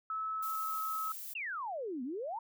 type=tone with pitch glide; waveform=sine; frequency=1300 to 1288 Hz; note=E6 to E6; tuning=-24 to -41 cents; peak=-34 dBFS; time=0.1-1.12 s; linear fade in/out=2 ms; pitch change=-17 cents; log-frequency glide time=0.34-0.81 s
type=noise; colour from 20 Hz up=violet; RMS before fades=-44 dBFS; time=0.42-1.34 s; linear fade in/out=10 ms
type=exponential two-way sweep; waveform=sine; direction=down then up; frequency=2838 to 237.1 to 963 Hz; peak=-36 dBFS; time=1.35-2.39 s; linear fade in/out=5 ms; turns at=2.03 s
effects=none